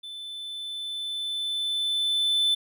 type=tone with level ramp; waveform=triangle; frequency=3520 Hz; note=A7; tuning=in tune; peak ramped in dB=-35 to -18 dBFS; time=0.03-2.55 s; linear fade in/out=10 ms; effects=none